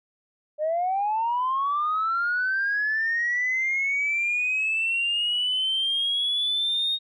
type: linear sweep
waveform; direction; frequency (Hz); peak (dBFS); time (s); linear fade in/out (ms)
sine; up; 595 to 3729; -21; 0.58-6.99; 50
effects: tanh soft clip ceiling -18 dBFS